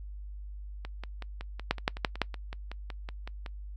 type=two click trains; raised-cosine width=0.3 ms; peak=-9 / -24 dBFS; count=4 / 15; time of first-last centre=1.71-2.217 / 0.85-3.462 s; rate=5.92 / 5.36 Hz; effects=noise-tail reverb RT60 0.1 s tail -24 dB re dry + added 50 Hz sine -39 dBFS peak until 3.76 s